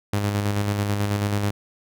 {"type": "tone with tremolo", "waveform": "sawtooth", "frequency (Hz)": 102.3, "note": "G#2", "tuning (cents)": -26, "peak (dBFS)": -16, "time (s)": [0.13, 1.51], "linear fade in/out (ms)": 5, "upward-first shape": "square", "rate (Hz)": 9.2, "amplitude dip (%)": 35, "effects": []}